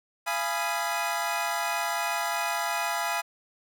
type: chord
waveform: 25% pulse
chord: F half-diminished seventh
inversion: none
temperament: equal with one note detuned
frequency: 684.9 / 830.6 / 987.8 / 1244.5 Hz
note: F5 / Ab5 / Cb6 / Eb6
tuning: -34 / 0 / 0 / 0 cents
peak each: -28 / -28 / -29 / -31 dBFS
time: 0.26-3.22 s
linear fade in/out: 20 ms
effects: none